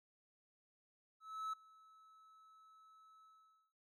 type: tone with ADSR envelope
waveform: triangle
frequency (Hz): 1300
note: E6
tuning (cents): -24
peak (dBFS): -36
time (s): 1.2-3.73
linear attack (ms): 330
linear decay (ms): 8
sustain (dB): -24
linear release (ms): 490
effects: MP3 64 kbps